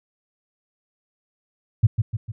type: tone with echo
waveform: sine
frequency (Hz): 110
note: A2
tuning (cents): 0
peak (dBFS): -9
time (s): 1.83-1.87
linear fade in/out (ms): 10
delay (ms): 150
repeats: 3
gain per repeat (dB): -6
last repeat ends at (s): 2.32
effects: none